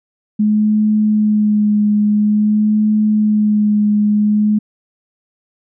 sine tone with vibrato, 211.1 Hz, G#3, 29 cents sharp, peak -10 dBFS, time 0.39-4.59 s, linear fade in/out 10 ms, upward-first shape sine, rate 0.49 Hz, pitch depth 19 cents each way, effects none

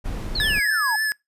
brown noise, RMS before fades -28 dBFS, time 0.04-0.6 s, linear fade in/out 20 ms
sine exponential sweep, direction down, 4435 to 830.6 Hz, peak -23 dBFS, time 0.35-0.96 s, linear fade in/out 5 ms
square tone with vibrato, 1707 Hz, G#6, 47 cents sharp, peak -21 dBFS, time 0.4-1.12 s, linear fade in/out 0 ms, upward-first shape triangle, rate 3.6 Hz, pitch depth 53 cents each way
effects noise-tail reverb RT60 0.2 s tail -26 dB re dry + resampled to 32000 Hz

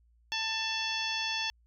harmonic tone with a mistuned harmonic, 890 Hz, A5, 20 cents sharp, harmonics 1 / 2 / 3 / 4 / 5 / 6 / 7, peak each -39 / -38 / -36 / -35 / -40 / -40 / -47 dBFS, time 0.32-1.5 s, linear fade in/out 0 ms, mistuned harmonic 4, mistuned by -80 cents, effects added 58 Hz sine -62 dBFS peak until 1.66 s

